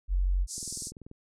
sine tone, 45.78 Hz, F#1, 18 cents flat, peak -23 dBFS, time 0.08-0.47 s, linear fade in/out 50 ms
white band-pass noise, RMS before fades -38 dBFS, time 0.47-0.92 s, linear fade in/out 50 ms, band 4900 to 9600 Hz, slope 48 dB/octave
click train, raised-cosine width 3 ms, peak -33 dBFS, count 12, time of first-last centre 0.58-1.114 s, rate 20.6 Hz
effects none

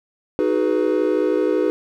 triangle chord, G# minor seventh, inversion second, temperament equal with one note detuned, 311.1 / 370 / 422.6 / 493.9 Hz, D#4 / F#4 / G#4 / B4, 0 / 0 / +30 / 0 cents, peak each -20 dBFS, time 0.39-1.7 s, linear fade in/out 0 ms, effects none

